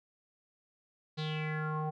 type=tone with low-pass filter sweep; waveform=square; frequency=154.6 Hz; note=D#3; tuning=11 cents flat; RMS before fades=-35 dBFS; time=1.17-1.91 s; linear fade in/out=20 ms; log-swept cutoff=4200 to 800 Hz; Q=5.3; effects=none